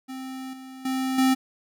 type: tone with level steps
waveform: square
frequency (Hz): 261.9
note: C4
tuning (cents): +2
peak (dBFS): -34 / -40 / -25 / -18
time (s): 0.08-1.35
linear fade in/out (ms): 20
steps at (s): 0.53 / 0.85 / 1.18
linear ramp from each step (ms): 5
effects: none